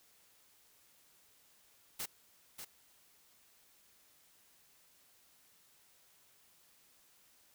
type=noise with echo; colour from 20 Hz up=white; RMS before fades=-40 dBFS; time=1.99-2.06 s; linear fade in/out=10 ms; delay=590 ms; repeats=1; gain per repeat=-7 dB; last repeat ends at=2.65 s; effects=white hiss -67 dBFS RMS until 7.54 s